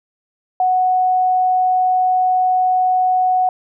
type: tone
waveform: sine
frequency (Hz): 739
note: F#5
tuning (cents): -2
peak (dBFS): -12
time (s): 0.6-3.49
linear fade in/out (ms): 2
effects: none